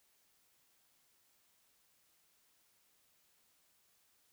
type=silence; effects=white hiss -73 dBFS RMS until 4.32 s